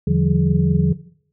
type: tone cluster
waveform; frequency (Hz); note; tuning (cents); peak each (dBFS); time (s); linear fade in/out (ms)
sine; 81.9 / 146.6 / 171.4 / 191.8 / 419.2; E2 / D3 / F3 / G3 / G#4; -11 / -3 / -32 / -37 / +16; -23 / -18 / -18 / -24 / -27; 0.07-0.93; 5
effects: noise-tail reverb RT60 0.6 s tail -17 dB re dry